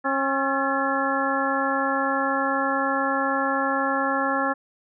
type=harmonic tone with a mistuned harmonic; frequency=271.2 Hz; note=C#4; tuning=38 cents flat; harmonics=1 / 2 / 3 / 4 / 5 / 6; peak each=-28 / -28 / -28 / -28 / -28 / -28 dBFS; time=0.04-4.54 s; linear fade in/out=20 ms; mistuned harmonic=6; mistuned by=+89 cents; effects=none